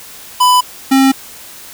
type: tone pair in turn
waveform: square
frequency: 997 / 268.1 Hz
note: B5 / C4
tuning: +16 / +42 cents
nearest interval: octave + major seventh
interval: 2274 cents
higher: first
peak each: -7 dBFS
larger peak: neither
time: 0.4-0.61 / 0.91-1.12 s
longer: neither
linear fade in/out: 10 ms
effects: white hiss -34 dBFS RMS until 1.73 s